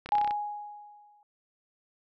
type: clicks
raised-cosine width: 0.3 ms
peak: -22 dBFS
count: 9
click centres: 0.06 / 0.09 / 0.121 / 0.153 / 0.183 / 0.214 / 0.246 / 0.276 / 0.309 s
type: tone with exponential decay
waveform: sine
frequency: 830.6 Hz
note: G#5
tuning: in tune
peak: -20 dBFS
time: 0.12-1.23 s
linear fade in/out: 1 ms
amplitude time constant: 240 ms
effects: none